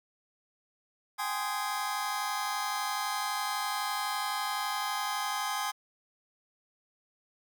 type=chord; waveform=sawtooth; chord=Ab major seventh; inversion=third; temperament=just; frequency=778.7 / 830.6 / 1038.3 / 1245.9 Hz; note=G5 / Ab5 / C6 / Eb6; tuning=-12 / 0 / -14 / +2 cents; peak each=-35 / -31 / -32 / -33 dBFS; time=1.18-5.72 s; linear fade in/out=20 ms; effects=none